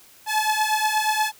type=beating tone pair; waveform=sawtooth; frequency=856 / 864.4 Hz; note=A5 / A5; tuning=-48 / -31 cents; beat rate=8.4 Hz; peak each=-19 dBFS; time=0.26-1.32 s; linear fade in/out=50 ms; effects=white hiss -51 dBFS RMS until 1.39 s